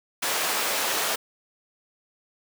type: high-pass noise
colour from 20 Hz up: pink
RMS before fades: -26 dBFS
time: 0.22-1.16 s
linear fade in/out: 10 ms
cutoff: 570 Hz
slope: 12 dB/octave
effects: none